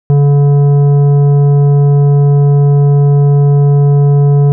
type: tone with tanh clipping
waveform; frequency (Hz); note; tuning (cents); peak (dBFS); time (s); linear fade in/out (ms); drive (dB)
sine; 142.9; D3; -47; -6; 0.1-4.52; 0; 10
effects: none